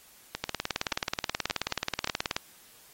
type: two click trains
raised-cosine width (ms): 0.2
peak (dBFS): -13 / -11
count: 4 / 37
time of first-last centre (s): 0.35-2.074 / 0.44-2.365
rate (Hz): 1.74 / 18.7
effects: white hiss -56 dBFS RMS until 2.93 s + AAC 48 kbps